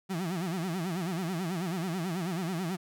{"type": "tone with vibrato", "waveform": "35% pulse", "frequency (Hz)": 176, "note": "F3", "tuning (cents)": 14, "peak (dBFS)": -29, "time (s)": [0.09, 2.77], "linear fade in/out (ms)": 20, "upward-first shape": "sine", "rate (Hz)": 9.2, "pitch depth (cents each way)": 170, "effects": []}